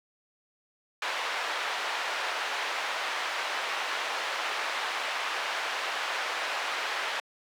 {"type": "band-pass noise", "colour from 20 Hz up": "pink", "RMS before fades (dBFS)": -32, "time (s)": [1.02, 7.2], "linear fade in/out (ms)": 2, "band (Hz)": [810, 3200], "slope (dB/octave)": 12, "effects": ["high-pass 400 Hz 12 dB/octave"]}